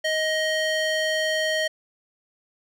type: tone with band-pass filter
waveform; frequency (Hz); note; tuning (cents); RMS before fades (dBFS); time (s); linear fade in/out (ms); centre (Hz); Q
square; 627; D#5; +13; -24; 0.04-1.68; 10; 2500; 0.75
effects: none